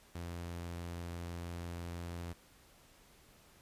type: tone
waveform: sawtooth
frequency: 86.1 Hz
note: F2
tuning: 24 cents flat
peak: -37 dBFS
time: 0.15-2.33 s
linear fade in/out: 5 ms
effects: pink hiss -63 dBFS RMS until 3.61 s + resampled to 32000 Hz